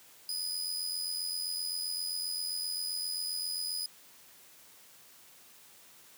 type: tone with amplitude modulation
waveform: sawtooth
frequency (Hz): 4978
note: D#8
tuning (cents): 0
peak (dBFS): -28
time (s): 0.29-3.86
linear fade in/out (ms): 2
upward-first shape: sine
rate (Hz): 87.6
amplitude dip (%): 55
effects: white hiss -57 dBFS RMS until 6.17 s + high-pass 100 Hz 12 dB/octave